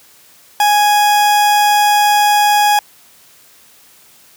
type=tone; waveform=40% pulse; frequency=830.6 Hz; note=G#5; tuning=in tune; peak=-8 dBFS; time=0.6-2.79 s; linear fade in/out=2 ms; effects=white hiss -46 dBFS RMS until 4.36 s + high-pass 80 Hz 12 dB/octave

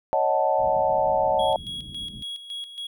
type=chord; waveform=sine; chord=D# half-diminished seventh; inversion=third; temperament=equal; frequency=554.4 / 622.3 / 740 / 880 Hz; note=C#5 / D#5 / F#5 / A5; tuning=0 / 0 / 0 / 0 cents; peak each=-25 / -24 / -25 / -24 dBFS; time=0.13-1.56 s; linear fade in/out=0 ms
type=low-pass noise; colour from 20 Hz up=white; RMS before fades=-42 dBFS; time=0.58-2.23 s; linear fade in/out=10 ms; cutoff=230 Hz; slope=24 dB/octave
type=tone with tremolo; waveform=triangle; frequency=3322 Hz; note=G#7; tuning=in tune; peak=-29 dBFS; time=1.39-2.87 s; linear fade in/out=5 ms; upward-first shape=square; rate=3.6 Hz; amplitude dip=65%
effects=none

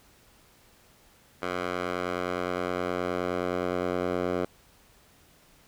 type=tone with band-pass filter sweep; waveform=10% pulse; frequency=89.6 Hz; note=F2; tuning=45 cents sharp; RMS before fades=-30 dBFS; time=1.42-4.45 s; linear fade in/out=5 ms; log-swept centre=1200 to 600 Hz; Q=0.79; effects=pink hiss -59 dBFS RMS until 5.67 s

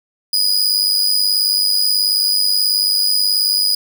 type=tone with amplitude modulation; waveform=40% pulse; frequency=4938 Hz; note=D#8; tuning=14 cents flat; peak=-9 dBFS; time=0.33-3.75 s; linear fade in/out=5 ms; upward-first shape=sine; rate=98.5 Hz; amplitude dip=65%; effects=none

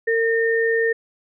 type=tone pair together; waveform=sine; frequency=456.2 / 1825 Hz; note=A#4 / A#6; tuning=-37 / -37 cents; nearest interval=2 octaves; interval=2400 cents; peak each=-18 / -21 dBFS; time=0.07-0.93 s; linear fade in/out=10 ms; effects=none

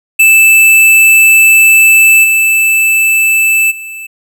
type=tone with level steps; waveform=square; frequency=2637 Hz; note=E7; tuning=in tune; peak=-3 / -7 / -23 dBFS; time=0.19-4.07 s; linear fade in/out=10 ms; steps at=2.23 / 3.7 s; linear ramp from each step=20 ms; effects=none

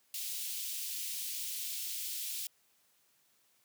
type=high-pass noise; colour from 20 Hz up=white; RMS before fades=-39 dBFS; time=0.14-2.47 s; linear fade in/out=2 ms; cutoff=2700 Hz; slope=24 dB/octave; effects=white hiss -71 dBFS RMS until 3.64 s + high-pass 100 Hz 12 dB/octave

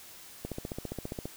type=click train; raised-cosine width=2 ms; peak=-22 dBFS; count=13; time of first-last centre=0.45-1.255 s; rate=14.9 Hz; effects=white hiss -50 dBFS RMS until 1.36 s

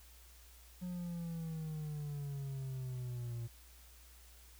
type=exponential sweep; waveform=triangle; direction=down; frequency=181.4 to 115.8 Hz; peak=-37 dBFS; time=0.81-3.48 s; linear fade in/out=20 ms; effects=added 60 Hz sine -58 dBFS peak until 4.59 s + white hiss -62 dBFS RMS until 4.59 s

